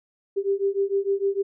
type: beating tone pair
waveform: sine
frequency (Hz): 392 / 398.6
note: G4 / G4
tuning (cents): 0 / +29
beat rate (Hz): 6.6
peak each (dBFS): -24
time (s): 0.36-1.43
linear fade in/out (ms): 20
effects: none